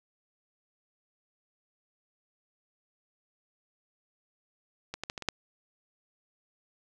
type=clicks; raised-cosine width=0.2 ms; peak=-19 / -17 / -17 / -20 / -22 / -9 dBFS; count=6; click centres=4.94 / 5.036 / 5.099 / 5.178 / 5.223 / 5.287 s; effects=none